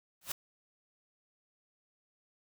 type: noise with exponential growth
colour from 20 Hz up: white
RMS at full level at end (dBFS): -31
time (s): 0.21-0.32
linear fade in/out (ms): 5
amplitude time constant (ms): 23
effects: none